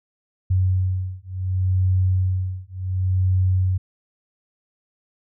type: beating tone pair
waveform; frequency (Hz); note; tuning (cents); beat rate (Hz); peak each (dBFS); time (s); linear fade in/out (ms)
sine; 92.6 / 93.29; F#2 / F#2; +2 / +15; 0.69; -21; 0.5-3.78; 10
effects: none